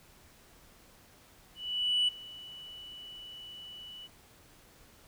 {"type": "tone with ADSR envelope", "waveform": "sine", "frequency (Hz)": 2960, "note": "F#7", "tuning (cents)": 0, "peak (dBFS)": -22, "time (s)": [1.55, 4.08], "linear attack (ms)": 530, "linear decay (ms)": 12, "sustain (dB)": -22, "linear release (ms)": 27, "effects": ["tanh soft clip ceiling -22 dBFS", "pink hiss -59 dBFS RMS until 5.07 s"]}